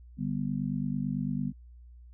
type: chord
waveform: sine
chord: G major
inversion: second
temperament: just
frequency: 147 / 196 / 245 Hz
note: D3 / G3 / B3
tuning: +2 / 0 / -14 cents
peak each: -33 dBFS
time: 0.17-1.53 s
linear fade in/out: 50 ms
effects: added 60 Hz sine -48 dBFS peak until 2.13 s